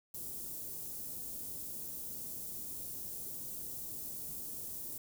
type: band-stop noise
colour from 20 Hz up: white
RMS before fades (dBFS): -43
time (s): 0.14-4.98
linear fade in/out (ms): 5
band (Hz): 370 to 10000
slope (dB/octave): 12
effects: none